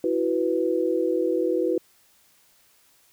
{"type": "chord", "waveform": "sine", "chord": "E suspended second", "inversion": "none", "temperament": "equal", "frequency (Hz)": [329.6, 370, 493.9], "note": ["E4", "F#4", "B4"], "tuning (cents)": [0, 0, 0], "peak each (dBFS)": -25, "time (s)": [0.04, 1.78], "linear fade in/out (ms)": 2, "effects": ["white hiss -60 dBFS RMS until 3.12 s"]}